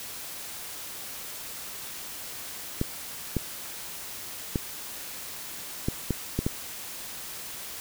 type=clicks; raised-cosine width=3 ms; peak=-12 dBFS; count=7; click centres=2.814 / 3.367 / 4.558 / 5.885 / 6.107 / 6.39 / 6.465 s; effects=white hiss -39 dBFS RMS until 7.8 s